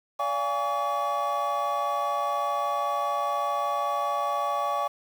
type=tone cluster; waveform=triangle; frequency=578 / 698 / 823 / 1136 Hz; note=D5 / F5 / G#5 / C#6; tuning=-28 / -1 / -16 / +42 cents; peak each=-30 / -31 / -29 / -26 dBFS; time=0.19-4.88 s; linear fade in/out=10 ms; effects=8-bit